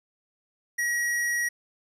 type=tone; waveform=square; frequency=1908 Hz; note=A#6; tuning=40 cents sharp; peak=-25 dBFS; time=0.78-1.49 s; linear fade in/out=10 ms; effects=resampled to 32000 Hz + 10-bit